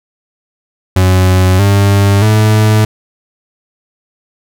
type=tone with pitch steps; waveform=40% pulse; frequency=92.7 / 99.93 / 107.72 Hz; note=F#2 / G2 / A2; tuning=+4 / +34 / -36 cents; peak=-5 dBFS; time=0.96-2.85 s; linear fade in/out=5 ms; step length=630 ms; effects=none